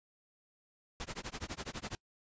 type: noise with tremolo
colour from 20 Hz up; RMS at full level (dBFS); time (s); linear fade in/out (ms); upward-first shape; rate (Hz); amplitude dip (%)
pink; -39; 1-1.95; 0; sine; 12; 100
effects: noise-tail reverb RT60 0.1 s tail -26 dB re dry + resampled to 16000 Hz